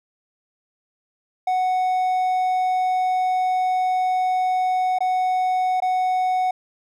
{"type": "tone with dropouts", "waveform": "triangle", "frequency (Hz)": 740, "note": "F#5", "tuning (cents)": 0, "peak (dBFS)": -16, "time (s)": [1.47, 6.51], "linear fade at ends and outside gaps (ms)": 5, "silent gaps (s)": [[4.987, 5.005], [5.803, 5.821]], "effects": []}